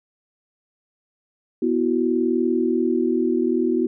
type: chord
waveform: sine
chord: B suspended fourth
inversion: none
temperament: equal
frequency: 246.9 / 329.6 / 370 Hz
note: B3 / E4 / F#4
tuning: 0 / 0 / 0 cents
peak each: -22 dBFS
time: 1.62-3.87 s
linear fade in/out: 5 ms
effects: none